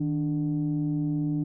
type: tone pair together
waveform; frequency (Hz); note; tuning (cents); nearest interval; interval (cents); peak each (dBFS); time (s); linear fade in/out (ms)
sine; 155.79 / 293.7; D#3 / D4; +3 / 0; major seventh; 1097; -26; 0-1.44; 10
effects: tanh soft clip ceiling -19 dBFS